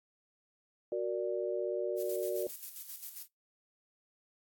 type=chord; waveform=sine; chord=Gb augmented; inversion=none; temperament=equal; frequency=370 / 466.2 / 587.3 Hz; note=Gb4 / Bb4 / D5; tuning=0 / 0 / 0 cents; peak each=-35 / -37 / -36 dBFS; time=0.92-2.47 s; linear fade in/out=2 ms
type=noise with tremolo; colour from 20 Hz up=violet; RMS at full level=-42 dBFS; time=1.96-3.28 s; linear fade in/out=50 ms; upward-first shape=square; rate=7.5 Hz; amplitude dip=55%
effects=noise-tail reverb RT60 0.2 s tail -26 dB re dry + AAC 64 kbps